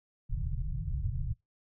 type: low-pass noise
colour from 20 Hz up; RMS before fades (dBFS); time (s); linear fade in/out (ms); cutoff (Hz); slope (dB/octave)
pink; -33; 0.29-1.34; 20; 160; 96
effects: noise-tail reverb RT60 0.2 s tail -26 dB re dry